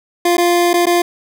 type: tone with dropouts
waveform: 25% pulse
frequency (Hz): 348.6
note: F4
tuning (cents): -3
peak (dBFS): -7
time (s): 0.25-1.02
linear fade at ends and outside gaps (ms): 5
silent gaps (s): 0.37-0.38 / 0.733-0.739 / 0.857-0.867
effects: none